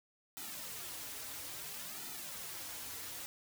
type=noise with flanger; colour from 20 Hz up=white; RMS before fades=-45 dBFS; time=0.37-3.26 s; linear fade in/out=0 ms; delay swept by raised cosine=1.8 to 5.6 ms; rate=0.59 Hz; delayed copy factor=-0.8; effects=none

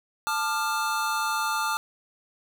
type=chord; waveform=square; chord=D minor; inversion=second; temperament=equal with one note detuned; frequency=880 / 1196.6 / 1396.9 Hz; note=A5 / D6 / F6; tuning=0 / +32 / 0 cents; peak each=-30 dBFS; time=0.27-1.77 s; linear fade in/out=0 ms; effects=none

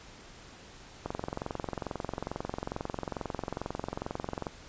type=click train; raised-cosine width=1 ms; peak=-19 dBFS; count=77; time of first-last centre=1.06-4.468 s; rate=22.3 Hz; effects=pink hiss -51 dBFS RMS until 4.68 s + resampled to 16000 Hz

